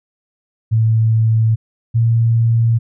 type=tone pair in turn; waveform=sine; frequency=111.7 / 115.11 Hz; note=A2 / A#2; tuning=+27 / -21 cents; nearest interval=minor second; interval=52 cents; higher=second; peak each=-10 dBFS; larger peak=neither; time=0.71-1.56 / 1.94-2.79 s; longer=neither; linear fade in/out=20 ms; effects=none